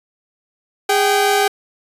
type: tone pair together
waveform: sawtooth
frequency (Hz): 409.5 / 773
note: G#4 / G5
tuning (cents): -24 / -24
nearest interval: major seventh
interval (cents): 1100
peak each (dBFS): -12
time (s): 0.89-1.48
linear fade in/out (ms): 5
effects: resampled to 32000 Hz